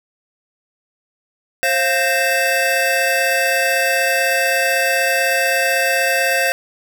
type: tone cluster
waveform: square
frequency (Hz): 533 / 693 / 1563 / 1845 / 2636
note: C5 / F5 / G6 / A#6 / E7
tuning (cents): +32 / -14 / -6 / -18 / -1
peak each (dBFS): -22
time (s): 1.63-6.52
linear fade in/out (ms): 0
effects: none